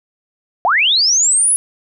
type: linear sweep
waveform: sine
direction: up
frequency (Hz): 641 to 10610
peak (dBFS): -10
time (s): 0.65-1.56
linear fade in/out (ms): 0
effects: none